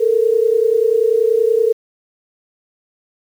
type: tone pair together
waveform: sine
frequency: 437.2 / 467.6 Hz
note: A4 / A#4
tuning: -11 / +5 cents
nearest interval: minor second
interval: 116 cents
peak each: -14 dBFS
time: 0-1.73 s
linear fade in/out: 10 ms
effects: 7-bit